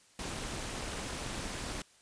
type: noise with amplitude modulation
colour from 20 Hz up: pink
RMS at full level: -36 dBFS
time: 0.19-1.82 s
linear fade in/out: 2 ms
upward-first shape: sine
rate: 248 Hz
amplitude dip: 65%
effects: white hiss -63 dBFS RMS until 2.01 s + resampled to 22050 Hz